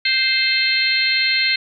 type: harmonic tone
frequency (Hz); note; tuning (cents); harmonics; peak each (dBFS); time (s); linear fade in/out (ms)
523.3; C5; 0; 3 / 4 / 5 / 6 / 7 / 8; -26 / -19 / -24 / -27 / -28 / -19; 0.05-1.56; 5
effects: none